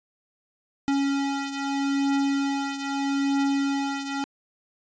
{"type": "beating tone pair", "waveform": "square", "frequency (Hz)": [277.2, 277.99], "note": ["C#4", "C#4"], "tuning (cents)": [0, 5], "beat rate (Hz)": 0.79, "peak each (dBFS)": [-25, -30], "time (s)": [0.88, 4.24], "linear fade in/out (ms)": 0, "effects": ["resampled to 16000 Hz"]}